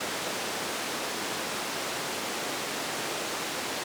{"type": "band-pass noise", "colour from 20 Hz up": "pink", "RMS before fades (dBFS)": -33, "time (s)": [0, 3.84], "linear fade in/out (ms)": 10, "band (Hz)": [290, 8700], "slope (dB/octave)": 12, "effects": []}